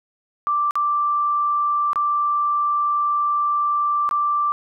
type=tone with dropouts; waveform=sine; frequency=1174.7 Hz; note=D6; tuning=in tune; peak=-17 dBFS; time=0.47-4.52 s; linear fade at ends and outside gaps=0 ms; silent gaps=0.709-0.755 / 1.932-1.958 / 4.091-4.111 s; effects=none

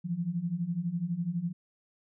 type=beating tone pair; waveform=sine; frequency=164.81 / 176.81 Hz; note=E3 / F3; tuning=0 / +22 cents; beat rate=12 Hz; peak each=-34 / -31 dBFS; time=0.04-1.53 s; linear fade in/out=20 ms; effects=none

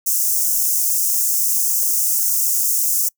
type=high-pass noise; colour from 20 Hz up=white; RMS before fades=-18 dBFS; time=0.06-3.09 s; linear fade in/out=10 ms; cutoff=5800 Hz; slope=48 dB/octave; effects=noise-tail reverb RT60 0.1 s tail -26 dB re dry

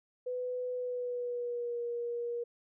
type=tone with pitch glide; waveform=sine; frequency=499 to 475.1 Hz; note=B4 to A#4; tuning=+18 to +33 cents; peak=-33 dBFS; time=0.26-2.44 s; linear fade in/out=10 ms; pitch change=-85 cents; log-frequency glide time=0.74-1.8 s; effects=none

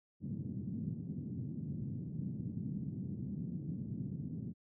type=band-pass noise; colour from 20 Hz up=pink; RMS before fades=-41 dBFS; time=0.2-4.54 s; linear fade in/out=50 ms; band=120 to 230 Hz; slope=24 dB/octave; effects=none

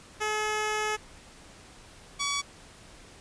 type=tone pair in turn; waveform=10% pulse; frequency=427.2 / 1134.2 Hz; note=G#4 / C#6; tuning=+49 / +39 cents; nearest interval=octave + perfect fourth; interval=1690 cents; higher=second; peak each=-19 dBFS; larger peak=neither; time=0.2-0.97 / 2.19-2.42 s; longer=first; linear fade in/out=20 ms; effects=pink hiss -51 dBFS RMS until 3.2 s + resampled to 22050 Hz

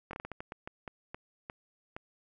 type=slowing click train; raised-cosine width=0.5 ms; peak=-25 dBFS; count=13; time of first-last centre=0.11-1.965 s; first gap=22 ms; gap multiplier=1.32; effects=none

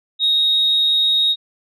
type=tone with amplitude modulation; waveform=sine; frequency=3751 Hz; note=A#7; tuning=10 cents sharp; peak=-11 dBFS; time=0.19-1.36 s; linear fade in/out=50 ms; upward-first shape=sine; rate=204 Hz; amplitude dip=25%; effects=tanh soft clip ceiling -8 dBFS

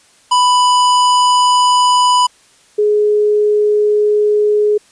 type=tone pair in turn; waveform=square / sine; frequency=992 / 419.3 Hz; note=B5 / G#4; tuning=+7 / +17 cents; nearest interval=octave + minor third; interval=1490 cents; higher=first; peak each=-9 dBFS; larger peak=neither; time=0.31-2.27 / 2.78-4.78 s; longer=second; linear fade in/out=10 ms; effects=white hiss -49 dBFS RMS until 4.91 s + resampled to 22050 Hz

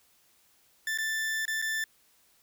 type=tone with dropouts; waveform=40% pulse; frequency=1766 Hz; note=A6; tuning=6 cents sharp; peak=-28 dBFS; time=0.87-1.84 s; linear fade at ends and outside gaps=2 ms; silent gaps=0.976-0.985 / 1.454-1.479 / 1.617-1.623 s; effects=white hiss -65 dBFS RMS until 2.42 s

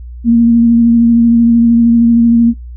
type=tone with vibrato; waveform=sine; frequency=233.1 Hz; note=A#3; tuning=in tune; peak=-4 dBFS; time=0.24-2.54 s; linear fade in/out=50 ms; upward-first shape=sine; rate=13 Hz; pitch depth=18 cents each way; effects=noise-tail reverb RT60 0.1 s tail -18 dB re dry + added 60 Hz sine -25 dBFS peak until 2.76 s

